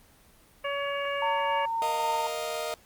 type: harmonic tone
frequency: 564 Hz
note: C#5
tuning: 30 cents sharp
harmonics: 1 / 2 / 3 / 4 / 5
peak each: -31 / -34 / -36 / -37 / -38 dBFS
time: 0.64-1.66 s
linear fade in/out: 10 ms
type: tone with tremolo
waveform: sine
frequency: 912 Hz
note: A#5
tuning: 38 cents flat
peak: -25 dBFS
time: 1.22-2.27 s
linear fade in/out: 2 ms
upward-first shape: triangle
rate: 3.7 Hz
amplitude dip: 30%
type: chord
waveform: sawtooth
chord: Bb suspended fourth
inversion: none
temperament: just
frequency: 466.2 / 621.6 / 699.2 Hz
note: Bb4 / Eb5 / F5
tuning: 0 / -2 / +2 cents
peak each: -32 / -29 / -33 dBFS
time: 1.82-2.74 s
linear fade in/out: 0 ms
effects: pink hiss -58 dBFS RMS until 2.85 s + Opus 24 kbps